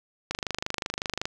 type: click train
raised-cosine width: 0.2 ms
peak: -11 dBFS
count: 25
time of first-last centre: 0.31-1.255 s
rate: 25.4 Hz
effects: none